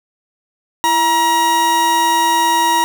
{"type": "tone pair together", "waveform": "40% pulse", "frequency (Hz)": [335.9, 950], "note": ["E4", "A#5"], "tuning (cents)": [33, 33], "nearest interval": "octave + tritone", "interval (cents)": 1800, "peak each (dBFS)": [-23, -11], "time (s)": [0.84, 2.84], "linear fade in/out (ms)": 0, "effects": []}